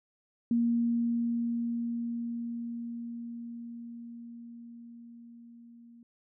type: tone with level ramp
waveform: sine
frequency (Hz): 234.8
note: A#3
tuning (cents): +13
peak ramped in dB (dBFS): -23 to -51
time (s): 0.51-6.03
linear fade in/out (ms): 2
effects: none